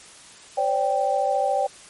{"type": "chord", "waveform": "sine", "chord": "C suspended second", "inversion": "none", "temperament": "equal with one note detuned", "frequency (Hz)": [523.3, 577.2, 784], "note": ["C5", "D5", "G5"], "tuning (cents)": [0, -30, 0], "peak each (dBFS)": [-26, -24, -22], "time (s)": [0.57, 1.67], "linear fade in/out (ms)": 10, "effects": ["white hiss -46 dBFS RMS until 1.89 s", "MP3 48 kbps"]}